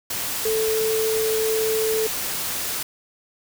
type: tone in noise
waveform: sine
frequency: 440 Hz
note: A4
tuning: in tune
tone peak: -20 dBFS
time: 0.45-2.07 s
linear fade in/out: 5 ms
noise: white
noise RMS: -27 dBFS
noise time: 0.1-2.83 s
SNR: +4 dB
effects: none